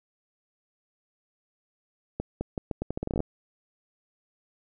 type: accelerating click train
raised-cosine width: 2 ms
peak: -16 dBFS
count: 15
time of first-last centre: 2.2-3.204 s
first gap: 210 ms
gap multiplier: 0.8
effects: none